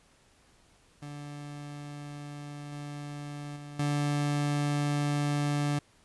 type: tone with level steps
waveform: 30% pulse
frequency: 145.6 Hz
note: D3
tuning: 15 cents flat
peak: -37 / -35 / -39 / -24 dBFS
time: 1.02-5.79 s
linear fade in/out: 5 ms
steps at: 2.72 / 3.56 / 3.79 s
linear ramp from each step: 5 ms
effects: pink hiss -63 dBFS RMS until 6.04 s + resampled to 24000 Hz